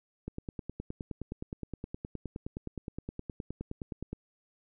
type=click train; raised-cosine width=3 ms; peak=-24 dBFS; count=38; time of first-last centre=0.28-4.13 s; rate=9.61 Hz; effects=none